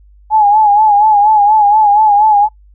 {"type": "tone with vibrato", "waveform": "sine", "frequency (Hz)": 841, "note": "G#5", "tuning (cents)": 22, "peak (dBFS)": -5, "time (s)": [0.3, 2.49], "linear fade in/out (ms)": 50, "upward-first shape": "sine", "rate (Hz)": 4.2, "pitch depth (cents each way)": 68, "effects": ["noise-tail reverb RT60 0.1 s tail -22 dB re dry", "added 50 Hz sine -40 dBFS peak until 2.74 s"]}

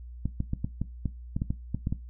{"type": "clicks", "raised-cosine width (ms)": 5, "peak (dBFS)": -16, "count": 12, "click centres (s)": [0.256, 0.404, 0.534, 0.645, 0.816, 1.057, 1.365, 1.419, 1.505, 1.746, 1.871, 1.925], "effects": ["noise-tail reverb RT60 0.2 s tail -17 dB re dry", "added 60 Hz sine -40 dBFS peak until 2.09 s"]}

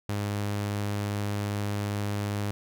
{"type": "tone", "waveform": "sawtooth", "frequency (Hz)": 102.5, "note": "G#2", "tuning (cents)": -22, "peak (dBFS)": -24, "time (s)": [0.09, 2.51], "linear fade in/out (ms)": 0, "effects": []}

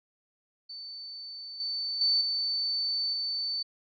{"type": "tone with level steps", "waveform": "sine", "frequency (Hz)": 4526, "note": "C#8", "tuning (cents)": 35, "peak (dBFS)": [-39, -30, -22, -27, -29], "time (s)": [0.69, 3.63], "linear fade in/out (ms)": 10, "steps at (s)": [1.6, 2.01, 2.21, 3.13], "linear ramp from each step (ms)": 2, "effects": []}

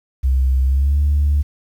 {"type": "tone with pitch glide", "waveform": "sine", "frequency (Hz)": [65.5, 72.68], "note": ["C2", "D2"], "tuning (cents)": [2, -17], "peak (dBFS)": -11, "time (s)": [0.23, 1.43], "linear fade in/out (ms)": 20, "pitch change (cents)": 181, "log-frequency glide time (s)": [0.64, 1], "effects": ["tanh soft clip ceiling -9 dBFS", "8-bit"]}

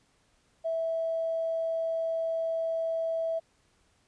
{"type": "tone with tanh clipping", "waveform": "triangle", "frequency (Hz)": 655, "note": "E5", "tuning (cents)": -11, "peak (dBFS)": -27, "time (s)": [0.64, 3.4], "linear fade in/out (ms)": 20, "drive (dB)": 3, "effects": ["pink hiss -68 dBFS RMS until 4.07 s", "resampled to 22050 Hz"]}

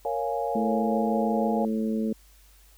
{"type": "chord", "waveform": "sine", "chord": "Bb minor seventh", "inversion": "none", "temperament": "equal", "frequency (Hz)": [466.2, 554.4, 698.5, 830.6], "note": ["Bb4", "Db5", "F5", "Ab5"], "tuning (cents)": [0, 0, 0, 0], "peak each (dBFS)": -31, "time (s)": [0.05, 1.65], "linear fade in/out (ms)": 2}
{"type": "harmonic tone", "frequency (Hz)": 110, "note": "A2", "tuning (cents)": 0, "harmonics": [2, 3, 4, 5], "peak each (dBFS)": [-25, -35, -33, -39], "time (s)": [0.55, 2.13], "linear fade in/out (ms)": 5}
{"effects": ["added 50 Hz sine -54 dBFS peak until 2.77 s", "white hiss -59 dBFS RMS until 2.77 s"]}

